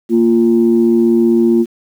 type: tone pair together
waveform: sine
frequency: 231.7 / 347.1 Hz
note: A#3 / F4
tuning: -10 / -11 cents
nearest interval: perfect fifth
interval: 699 cents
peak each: -10 dBFS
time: 0.09-1.66 s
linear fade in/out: 50 ms
effects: tanh soft clip ceiling -1 dBFS + 7-bit